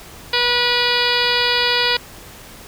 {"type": "harmonic tone", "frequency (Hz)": 486, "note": "B4", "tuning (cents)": -28, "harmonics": [1, 2, 3, 4, 5, 6, 7, 8, 9, 10], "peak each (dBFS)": [-24, -24, -24, -24, -24, -24, -24, -24, -24, -24], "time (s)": [0.33, 1.97], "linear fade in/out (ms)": 5, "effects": ["pink hiss -39 dBFS RMS until 2.67 s"]}